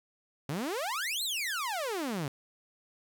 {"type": "exponential two-way sweep", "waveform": "sawtooth", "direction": "up then down", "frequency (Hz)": [130.81, 4265, 130.81], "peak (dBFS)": -28, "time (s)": [0.49, 2.28], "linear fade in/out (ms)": 2, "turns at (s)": 1.23, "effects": ["10-bit"]}